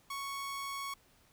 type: tone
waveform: sawtooth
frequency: 1108.7 Hz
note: C#6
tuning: in tune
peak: -34 dBFS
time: 0.1-0.94 s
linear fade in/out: 5 ms
effects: pink hiss -66 dBFS RMS until 1.32 s